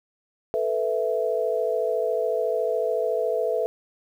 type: chord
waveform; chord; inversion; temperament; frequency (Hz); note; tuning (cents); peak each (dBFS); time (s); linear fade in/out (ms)
sine; A suspended second; none; equal; 440 / 493.9 / 659.3; A4 / B4 / E5; 0 / 0 / 0; -26; 0.54-3.66; 0
effects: 9-bit